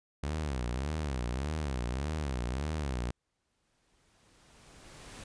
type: tone with vibrato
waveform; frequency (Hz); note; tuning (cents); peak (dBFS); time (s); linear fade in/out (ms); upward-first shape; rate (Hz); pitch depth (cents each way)
sawtooth; 68.3; C#2; -25; -28; 0.23-3.11; 5; sine; 1.7; 240
type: noise with exponential growth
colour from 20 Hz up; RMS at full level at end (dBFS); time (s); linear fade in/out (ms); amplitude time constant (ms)
pink; -46; 3.07-5.24; 5; 470
effects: resampled to 22050 Hz